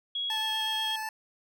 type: tone with pitch glide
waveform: sine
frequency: 3322 to 3267 Hz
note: G#7 to G#7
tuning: 0 to -29 cents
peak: -29 dBFS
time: 0.15-0.96 s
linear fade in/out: 5 ms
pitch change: -29 cents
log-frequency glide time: 0.32-0.56 s
type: tone with vibrato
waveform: 25% pulse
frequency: 874 Hz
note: A5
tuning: 12 cents flat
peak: -29 dBFS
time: 0.3-1.09 s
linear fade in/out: 2 ms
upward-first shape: square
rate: 8.2 Hz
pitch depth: 9 cents each way
effects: none